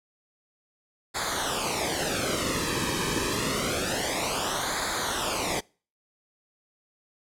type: noise with flanger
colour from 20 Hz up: pink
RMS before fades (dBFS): -28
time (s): 1.14-5.61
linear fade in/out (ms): 20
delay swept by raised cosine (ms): 0.35 to 1.45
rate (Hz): 0.27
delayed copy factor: -0.8
effects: noise-tail reverb RT60 0.4 s tail -26 dB re dry + low-pass 10000 Hz 12 dB/octave